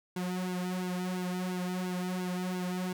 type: tone with flanger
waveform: sawtooth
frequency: 181.9 Hz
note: F#3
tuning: 29 cents flat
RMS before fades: -34 dBFS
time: 0.16-2.93 s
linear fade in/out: 5 ms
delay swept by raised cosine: 1.6 to 3.7 ms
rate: 2.9 Hz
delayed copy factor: -0.85
effects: none